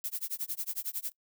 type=noise with tremolo; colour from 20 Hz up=violet; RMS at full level=-33 dBFS; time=0.04-1.12 s; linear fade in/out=0 ms; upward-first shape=sine; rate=11 Hz; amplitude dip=100%; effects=noise-tail reverb RT60 0.1 s tail -23 dB re dry